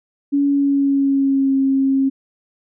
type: tone with pitch glide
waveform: sine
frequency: 282.6 to 270 Hz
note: C#4 to C#4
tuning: +34 to -45 cents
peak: -13 dBFS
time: 0.32-2.1 s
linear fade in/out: 20 ms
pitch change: -79 cents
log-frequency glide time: 0.45-1.55 s
effects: none